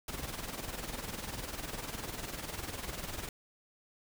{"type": "noise with tremolo", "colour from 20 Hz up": "pink", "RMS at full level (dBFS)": -38, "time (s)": [0.08, 3.29], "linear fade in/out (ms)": 2, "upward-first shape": "sine", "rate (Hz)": 20, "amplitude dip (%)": 65, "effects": []}